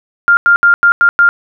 sine tone bursts at uneven times, 1400 Hz, F6, 4 cents sharp, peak -4 dBFS, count 6, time 0.28-0.37 / 0.46-0.56 / 0.63-0.74 / 0.83-0.92 / 1.01-1.09 / 1.19-1.29 s, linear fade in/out 0 ms, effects none

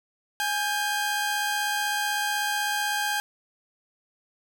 sawtooth tone pair together, 830.5 / 1585 Hz, G#5 / G6, 0 / +19 cents, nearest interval major seventh, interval 1119 cents, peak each -24 dBFS, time 0.4-3.2 s, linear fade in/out 0 ms, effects none

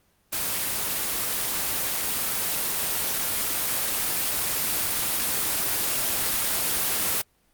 white noise with level ramp, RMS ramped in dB -27 to -24 dBFS, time 0.32-7.22 s, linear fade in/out 10 ms, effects pink hiss -65 dBFS RMS until 7.53 s + Opus 24 kbps

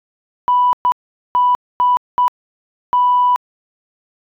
sine tone bursts at uneven times, 987.8 Hz, B5, in tune, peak -9 dBFS, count 6, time 0.48-0.73 / 0.85-0.92 / 1.35-1.55 / 1.8-1.97 / 2.18-2.28 / 2.93-3.36 s, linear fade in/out 0 ms, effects tanh soft clip ceiling -5 dBFS

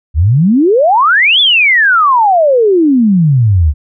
sine exponential two-way sweep, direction up then down, 69.3 to 3525 to 69.3 Hz, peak -5 dBFS, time 0.14-3.74 s, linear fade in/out 50 ms, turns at 1.4 s, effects none

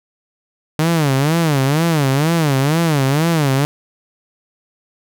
sawtooth tone with vibrato, 150 Hz, D3, 37 cents sharp, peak -9 dBFS, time 0.79-3.65 s, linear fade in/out 0 ms, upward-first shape sine, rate 2.1 Hz, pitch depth 210 cents each way, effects none

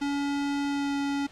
square tone with pitch glide, 283.5 to 281.4 Hz, C#4 to C#4, +39 to +26 cents, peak -27 dBFS, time 0.01-1.27 s, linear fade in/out 10 ms, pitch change -13 cents, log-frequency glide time 0.67-0.94 s, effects pink hiss -52 dBFS RMS until 1.31 s + low-pass 6000 Hz 12 dB/octave

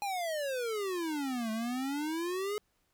square exponential two-way sweep, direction down then up, 830.6 to 216.6 to 425.8 Hz, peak -33 dBFS, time 0.02-2.58 s, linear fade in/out 0 ms, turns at 1.51 s, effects pink hiss -75 dBFS RMS until 2.93 s

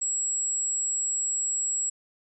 sine tone, 7720 Hz, B8, 40 cents flat, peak -25 dBFS, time 0.01-1.9 s, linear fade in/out 10 ms, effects none

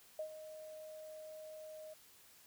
sine tone with ADSR envelope, 622.3 Hz, D#5, in tune, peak -37 dBFS, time 0.19-1.94 s, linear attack 3 ms, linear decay 89 ms, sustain -11 dB, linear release 10 ms, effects white hiss -63 dBFS RMS until 2.46 s

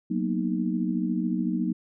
sine chord, B major seventh, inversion second, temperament equal, 185 / 233.1 / 246.9 / 311.1 Hz, F#3 / A#3 / B3 / D#4, 0 / 0 / 0 / 0 cents, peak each -28 / -29 / -32 / -30 dBFS, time 0.1-1.73 s, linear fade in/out 10 ms, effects none

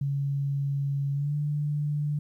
sine tone with pitch glide, 140 to 147.56 Hz, C#3 to D3, +18 to +9 cents, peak -25 dBFS, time 0.01-2.19 s, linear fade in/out 5 ms, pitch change +91 cents, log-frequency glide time 1.13-1.35 s, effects 11-bit

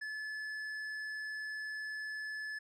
sine tone with tanh clipping, 1726 Hz, A6, 34 cents flat, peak -40 dBFS, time 0.01-2.59 s, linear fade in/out 10 ms, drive 8 dB, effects none

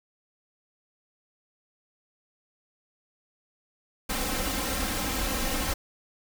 pink noise with comb filter, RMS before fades -29 dBFS, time 4.09-5.74 s, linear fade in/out 10 ms, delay 3.8 ms, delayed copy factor +0.75, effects none

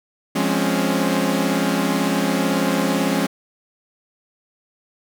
sawtooth chord, Db major seventh, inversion first, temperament equal with one note detuned, 174.61 / 207.7 / 261.6 / 279.6 Hz, F3 / Ab3 / C4 / Db4, 0 / 0 / 0 / +15 cents, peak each -20 / -19 / -20 / -19 dBFS, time 0.35-3.27 s, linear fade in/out 10 ms, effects none

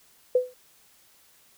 sine tone with exponential decay, 502 Hz, B4, 28 cents sharp, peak -14 dBFS, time 0.35-0.54 s, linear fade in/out 5 ms, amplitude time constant 40 ms, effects white hiss -59 dBFS RMS until 1.57 s

